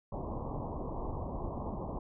pink low-pass noise, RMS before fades -38 dBFS, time 0.12-1.99 s, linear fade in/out 5 ms, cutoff 1100 Hz, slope 96 dB/octave, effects none

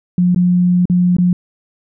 sine tone with dropouts, 178.5 Hz, F3, 38 cents sharp, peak -9 dBFS, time 0.18-1.33 s, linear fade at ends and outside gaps 2 ms, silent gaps 0.347-0.36 / 0.855-0.898 / 1.167-1.184 s, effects none

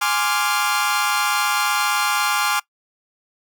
sawtooth chord, D half-diminished seventh, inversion second, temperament equal, 830.6 / 1046.5 / 1174.7 / 1396.9 Hz, Ab5 / C6 / D6 / F6, 0 / 0 / 0 / 0 cents, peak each -20 / -21 / -20 / -19 dBFS, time 0.01-2.6 s, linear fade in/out 10 ms, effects noise-tail reverb RT60 0.1 s tail -22 dB re dry

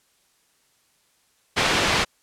white low-pass noise, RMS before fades -21 dBFS, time 1.56-2.05 s, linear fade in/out 20 ms, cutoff 3200 Hz, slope 12 dB/octave, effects white hiss -64 dBFS RMS until 2.22 s + low-pass 11000 Hz 12 dB/octave

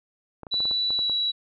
clicks, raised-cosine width 1 ms, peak -24 dBFS, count 9, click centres 0.433 / 0.468 / 0.541 / 0.604 / 0.654 / 0.712 / 0.905 / 0.991 / 1.097 s
sine tone with pitch glide, 3951 to 3912 Hz, B7 to B7, 0 to -17 cents, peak -22 dBFS, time 0.51-1.32 s, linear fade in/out 20 ms, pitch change -17 cents, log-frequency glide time 0.89-1.11 s
effects none

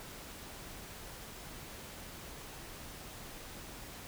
silence, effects pink hiss -48 dBFS RMS until 4.07 s

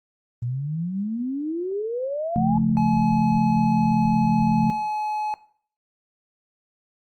sine exponential sweep, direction up, 116.54 to 862 Hz, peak -24 dBFS, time 0.42-2.58 s, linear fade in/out 5 ms
sine chord, Db augmented, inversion none, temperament equal, 138.59 / 174.61 / 220 Hz, Db3 / F3 / A3, 0 / 0 / 0 cents, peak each -25 / -23 / -21 dBFS, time 2.36-4.7 s, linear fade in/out 0 ms
triangle tone, 850 Hz, G#5, 40 cents sharp, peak -22 dBFS, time 2.77-5.34 s, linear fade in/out 0 ms
effects noise-tail reverb RT60 0.5 s tail -17 dB re dry + Opus 24 kbps

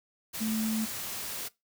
sine tone in noise, 220 Hz, A3, in tune, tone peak -28 dBFS, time 0.4-0.86 s, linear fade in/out 20 ms, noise white, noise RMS -37 dBFS, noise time 0.33-1.49 s, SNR +6 dB, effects noise-tail reverb RT60 0.2 s tail -21 dB re dry

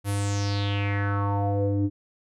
square tone with low-pass filter sweep, 100.8 Hz, G2, 49 cents sharp, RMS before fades -25 dBFS, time 0.04-1.9 s, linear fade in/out 50 ms, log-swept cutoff 12000 to 300 Hz, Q 4.8, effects none

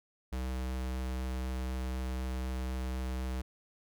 square tone, 64 Hz, C2, 38 cents flat, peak -34 dBFS, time 0.32-3.42 s, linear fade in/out 10 ms, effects none

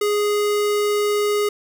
square tone, 414.8 Hz, G#4, 2 cents flat, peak -18 dBFS, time 0.01-1.49 s, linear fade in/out 5 ms, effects none

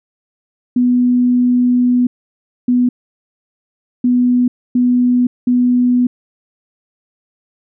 sine tone bursts at uneven times, 246.9 Hz, B3, in tune, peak -9 dBFS, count 5, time 0.76-2.07 / 2.68-2.89 / 4.04-4.48 / 4.75-5.27 / 5.47-6.07 s, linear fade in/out 5 ms, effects none

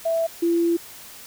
sine tone pair in turn, 659.3 / 338.9 Hz, E5 / E4, 0 / +48 cents, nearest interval octave, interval 1152 cents, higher first, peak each -19 / -17 dBFS, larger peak second, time 0.05-0.27 / 0.42-0.77 s, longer second, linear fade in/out 10 ms, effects white hiss -42 dBFS RMS until 1.26 s

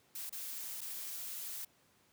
blue noise with dropouts, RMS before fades -43 dBFS, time 0.15-1.65 s, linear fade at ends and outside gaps 5 ms, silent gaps 0.296-0.325 / 0.808-0.814 s, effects pink hiss -69 dBFS RMS until 2.12 s + high-pass 100 Hz 12 dB/octave

